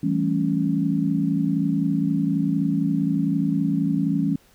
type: chord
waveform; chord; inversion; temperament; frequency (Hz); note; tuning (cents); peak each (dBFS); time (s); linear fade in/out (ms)
sine; A dominant seventh; second; equal; 164.81 / 196 / 220 / 277.2; E3 / G3 / A3 / C#4; 0 / 0 / 0 / 0; -24 / -25 / -28 / -23; 0.03-4.36; 5
effects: pink hiss -57 dBFS RMS until 4.54 s